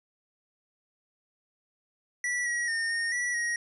square tone with pitch steps, 1953 / 1911 / 1828 / 1844 / 1946 / 1887 Hz, B6 / A#6 / A#6 / A#6 / B6 / A#6, -20 / +43 / -34 / -19 / -26 / +21 cents, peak -28 dBFS, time 2.24-3.56 s, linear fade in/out 2 ms, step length 220 ms, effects resampled to 24000 Hz

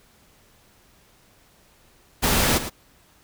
pink noise with echo, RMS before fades -20 dBFS, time 2.22-2.59 s, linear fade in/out 20 ms, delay 110 ms, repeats 1, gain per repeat -11 dB, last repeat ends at 2.7 s, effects pink hiss -57 dBFS RMS until 3.23 s

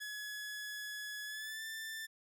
sawtooth tone with pitch glide, 1694 to 1774.1 Hz, G#6 to A6, +34 to +14 cents, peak -38 dBFS, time 0-2.07 s, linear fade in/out 20 ms, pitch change +80 cents, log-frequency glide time 1.24-1.64 s, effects none

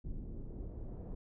brown noise with low-pass filter sweep, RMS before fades -43 dBFS, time 0.04-1.15 s, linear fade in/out 10 ms, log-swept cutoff 290 to 620 Hz, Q 1.3, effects none

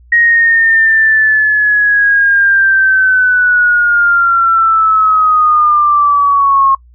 sine linear sweep, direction down, 1884 to 1078 Hz, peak -6 dBFS, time 0.12-6.75 s, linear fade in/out 5 ms, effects noise-tail reverb RT60 0.1 s tail -22 dB re dry + added 60 Hz sine -39 dBFS peak until 6.94 s

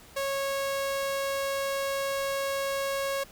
sawtooth tone, 550 Hz, C#5, 14 cents flat, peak -24 dBFS, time 0.16-3.24 s, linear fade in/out 10 ms, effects pink hiss -52 dBFS RMS until 3.31 s

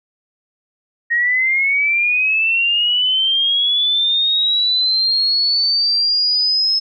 sine linear sweep, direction up, 1864.7 to 5200 Hz, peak -13 dBFS, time 1.1-6.8 s, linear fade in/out 20 ms, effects none

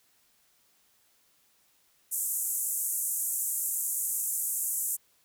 white band-pass noise, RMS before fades -31 dBFS, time 2.11-4.97 s, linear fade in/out 20 ms, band 7100 to 14000 Hz, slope 48 dB/octave, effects white hiss -67 dBFS RMS until 5.24 s

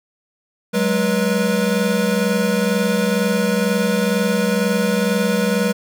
square tone cluster, 187.4 / 209.5 / 485.5 Hz, F#3 / G#3 / B4, +22 / +15 / -30 cents, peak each -21 dBFS, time 0.73-5.73 s, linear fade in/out 20 ms, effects none

